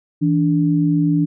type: tone pair together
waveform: sine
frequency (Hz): 163.32 / 291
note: E3 / D4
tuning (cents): -16 / -16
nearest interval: minor seventh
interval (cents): 1000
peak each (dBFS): -16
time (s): 0.21-1.26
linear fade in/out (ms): 20
effects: none